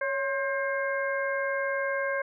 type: harmonic tone with a mistuned harmonic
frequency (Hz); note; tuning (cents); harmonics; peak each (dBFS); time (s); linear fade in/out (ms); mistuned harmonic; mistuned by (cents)
532; C5; +29; 1 / 2 / 3 / 4; -29 / -35 / -31 / -37; 0.01-2.22; 5; 1; +73
effects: none